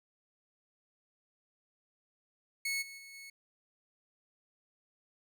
sawtooth tone with level steps, 2200 Hz, C#7, 14 cents flat, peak -29 / -43 / -46 / -44 dBFS, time 2.65-3.3 s, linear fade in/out 5 ms, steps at 2.81 / 2.97 / 3.13 s, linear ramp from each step 20 ms, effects none

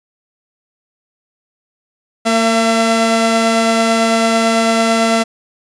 sawtooth tone pair together, 228 / 675 Hz, A#3 / E5, -38 / +41 cents, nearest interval octave + perfect fifth, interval 1879 cents, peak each -10 dBFS, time 2.25-5.24 s, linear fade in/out 20 ms, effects resampled to 22050 Hz

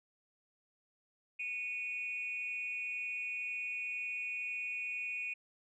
sine tone with amplitude modulation, 2471 Hz, D#7, 13 cents flat, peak -32 dBFS, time 1.39-5.34 s, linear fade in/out 10 ms, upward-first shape sine, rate 242 Hz, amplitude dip 80%, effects tanh soft clip ceiling -28 dBFS

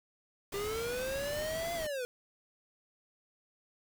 pink noise, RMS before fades -43 dBFS, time 0.52-1.87 s, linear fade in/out 5 ms
square linear two-way sweep, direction up then down, 393.6 to 690 to 477.4 Hz, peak -35 dBFS, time 0.54-2.05 s, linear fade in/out 0 ms, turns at 1.74 s
effects none

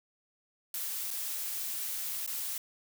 blue noise with dropouts, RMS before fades -36 dBFS, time 0.74-2.58 s, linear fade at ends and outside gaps 2 ms, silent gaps 1.106-1.11 / 2.264-2.275 s, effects none

